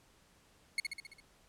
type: tone with echo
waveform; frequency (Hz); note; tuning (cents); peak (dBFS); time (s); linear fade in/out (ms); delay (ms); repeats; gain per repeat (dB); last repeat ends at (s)
30% pulse; 2184; C#7; -26; -27; 0.78-0.8; 2; 67; 6; -4; 1.202
effects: pink hiss -66 dBFS RMS until 1.48 s + low-pass 11000 Hz 12 dB/octave